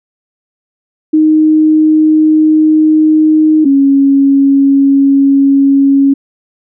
sine tone pair in turn, 310.7 / 276 Hz, D#4 / C#4, -2 / -7 cents, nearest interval major second, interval 205 cents, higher first, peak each -4 dBFS, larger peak neither, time 1.13-3.65 / 3.65-6.14 s, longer first, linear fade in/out 10 ms, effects none

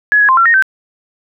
sine tone with pitch steps, 1688 / 1670 / 1047 / 1361 / 1857 / 1548 Hz, G#6 / G#6 / C6 / F6 / A#6 / G6, +28 / +9 / +1 / -45 / -7 / -22 cents, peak -6 dBFS, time 0.12-0.624 s, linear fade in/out 0 ms, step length 84 ms, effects none

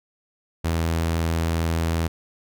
sawtooth tone, 82.41 Hz, E2, in tune, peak -17 dBFS, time 0.64-2.08 s, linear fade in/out 10 ms, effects none

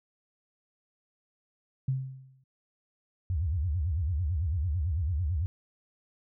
sine tone with exponential decay, 132.1 Hz, C3, 17 cents sharp, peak -23 dBFS, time 1.88-2.44 s, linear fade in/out 5 ms, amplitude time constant 120 ms
sine tone with vibrato, 81.5 Hz, E2, 19 cents flat, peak -26 dBFS, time 3.3-5.46 s, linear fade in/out 0 ms, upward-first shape sine, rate 9 Hz, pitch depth 270 cents each way
effects none

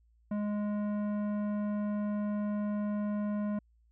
sine tone with tanh clipping, 207.7 Hz, G#3, in tune, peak -32 dBFS, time 0.31-3.59 s, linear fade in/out 5 ms, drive 13 dB, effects added 57 Hz sine -63 dBFS peak until 3.91 s

